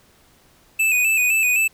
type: tone with vibrato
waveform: square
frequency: 2556 Hz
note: D#7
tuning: 46 cents sharp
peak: -16 dBFS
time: 0.79-1.68 s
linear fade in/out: 10 ms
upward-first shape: square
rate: 3.9 Hz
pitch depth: 52 cents each way
effects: pink hiss -55 dBFS RMS until 1.73 s